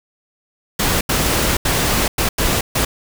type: noise bursts at uneven times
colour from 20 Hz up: pink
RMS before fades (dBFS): -17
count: 6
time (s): 0.79-1.01 / 1.09-1.57 / 1.65-2.08 / 2.18-2.29 / 2.38-2.61 / 2.75-2.85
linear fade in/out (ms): 5
effects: none